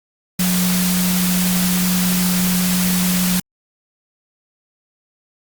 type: tone in noise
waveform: sine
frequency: 181.3 Hz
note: F#3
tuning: 35 cents flat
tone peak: -16 dBFS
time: 0.39-3.4 s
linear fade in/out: 5 ms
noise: white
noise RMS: -21 dBFS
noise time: 0.39-3.4 s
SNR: +2 dB
effects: Opus 48 kbps